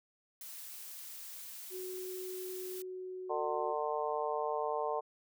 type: noise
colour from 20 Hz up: blue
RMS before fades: -47 dBFS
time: 0.41-2.82 s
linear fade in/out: 2 ms
type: tone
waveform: sine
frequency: 370 Hz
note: F#4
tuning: in tune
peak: -40 dBFS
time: 1.7-3.75 s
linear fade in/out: 50 ms
type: harmonic tone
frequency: 150.3 Hz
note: D3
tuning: 40 cents sharp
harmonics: 3 / 4 / 5 / 6 / 7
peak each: -37 / -38 / -39 / -40 / -40 dBFS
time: 3.29-5.01 s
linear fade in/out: 20 ms
effects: none